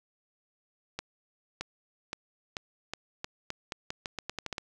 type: accelerating click train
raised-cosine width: 0.2 ms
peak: -17 dBFS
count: 16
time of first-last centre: 0.99-4.582 s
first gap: 620 ms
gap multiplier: 0.84
effects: none